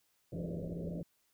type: low-pass noise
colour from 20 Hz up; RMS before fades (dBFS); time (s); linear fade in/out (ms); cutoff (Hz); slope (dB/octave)
white; -43; 0.32-1.02; 5; 620; 96
type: tone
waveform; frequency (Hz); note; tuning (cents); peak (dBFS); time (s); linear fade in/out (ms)
sine; 170; F3; -46; -39; 0.34-1.03; 2
effects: white hiss -75 dBFS RMS until 1.33 s